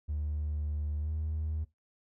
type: tone with pitch glide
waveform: triangle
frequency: 74.9 to 77.86 Hz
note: D2 to D#2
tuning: +35 to +2 cents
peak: -28 dBFS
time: 0.08-1.65 s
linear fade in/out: 20 ms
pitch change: +67 cents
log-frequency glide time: 1-1.11 s
effects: noise-tail reverb RT60 0.2 s tail -21 dB re dry + tanh soft clip ceiling -26 dBFS